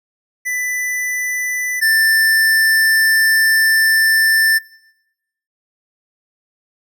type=tone pair in turn; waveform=square; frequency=1991 / 1775.1 Hz; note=B6 / A6; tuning=+14 / +15 cents; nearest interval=major second; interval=199 cents; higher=first; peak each=-19 / -12 dBFS; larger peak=second; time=0.45-1.81 / 1.81-4.59 s; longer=second; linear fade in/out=20 ms; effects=noise-tail reverb RT60 0.9 s tail -21 dB re dry